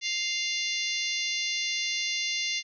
harmonic tone with a mistuned harmonic, 698.5 Hz, F5, in tune, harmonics 3 / 4 / 5 / 6 / 7 / 8 / 9, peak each -33 / -34 / -35 / -36 / -36 / -37 / -38 dBFS, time 0.01-2.63 s, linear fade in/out 50 ms, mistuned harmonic 7, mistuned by -34 cents, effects none

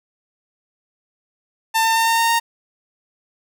sawtooth tone with pitch steps, 896 / 901.7 / 907.5 / 913.2 / 919.1 / 924.9 Hz, A5 / A5 / A#5 / A#5 / A#5 / A#5, +31 / +42 / -47 / -36 / -25 / -14 cents, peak -11 dBFS, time 1.74-2.4 s, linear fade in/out 20 ms, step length 110 ms, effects none

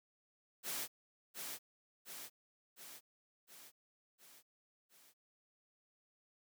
white noise with echo, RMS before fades -41 dBFS, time 0.63-0.88 s, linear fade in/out 50 ms, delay 710 ms, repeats 6, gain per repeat -4 dB, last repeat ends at 5.14 s, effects high-pass 150 Hz 12 dB/octave

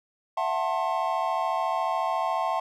triangle chord, F# half-diminished seventh, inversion third, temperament just, 666 / 740 / 888 / 1065.6 Hz, E5 / F#5 / A5 / C6, +18 / 0 / +16 / +31 cents, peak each -28 dBFS, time 0.37-2.6 s, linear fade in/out 5 ms, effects none

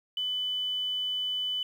sine tone with quantisation, 3000 Hz, F#7, 23 cents sharp, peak -28 dBFS, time 0.17-1.63 s, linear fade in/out 2 ms, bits 9, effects none

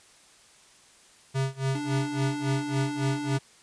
square tone with tremolo, 134.2 Hz, C3, 44 cents sharp, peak -24 dBFS, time 1.34-3.39 s, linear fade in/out 20 ms, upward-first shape sine, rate 3.6 Hz, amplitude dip 95%
square tone, 293.4 Hz, D4, 2 cents flat, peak -31 dBFS, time 1.75-3.37 s, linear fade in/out 2 ms
effects white hiss -56 dBFS RMS until 3.62 s + resampled to 22050 Hz

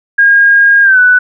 sine tone with pitch glide, 1625 to 1490.1 Hz, G#6 to F#6, -38 to +12 cents, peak -3 dBFS, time 0.18-1.19 s, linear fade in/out 10 ms, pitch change -150 cents, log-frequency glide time 0.83-0.99 s, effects none

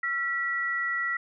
sine tone pair together, 1360 / 1942.9 Hz, F6 / B6, -46 / -29 cents, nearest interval tritone, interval 617 cents, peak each -32 / -27 dBFS, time 0.03-1.17 s, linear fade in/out 5 ms, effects none

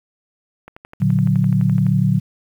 click train, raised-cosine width 0.5 ms, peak -22 dBFS, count 15, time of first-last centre 0.68-1.866 s, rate 11.8 Hz
sine chord, Bb augmented, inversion none, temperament equal, 116.54 / 146.83 / 185 Hz, Bb2 / D3 / F#3, 0 / 0 / 0 cents, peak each -18 / -17 / -17 dBFS, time 1-2.2 s, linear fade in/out 20 ms
effects 8-bit

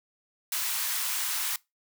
white high-pass noise, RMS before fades -30 dBFS, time 0.52-1.56 s, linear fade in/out 2 ms, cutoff 900 Hz, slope 24 dB/octave, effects noise-tail reverb RT60 0.2 s tail -22 dB re dry

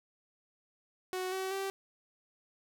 sawtooth tone with pitch steps, 370 / 379.3 / 388.8 Hz, F#4 / F#4 / G4, 0 / +43 / -14 cents, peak -30 dBFS, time 1.13-1.7 s, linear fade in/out 0 ms, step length 190 ms, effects none

